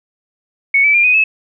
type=tone with pitch steps; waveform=sine; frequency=2217 / 2306 / 2398 / 2494 / 2594 Hz; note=C#7 / D7 / D7 / D#7 / E7; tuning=0 / -32 / +36 / +3 / -28 cents; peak=-8 dBFS; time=0.74-1.24 s; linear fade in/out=5 ms; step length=100 ms; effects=none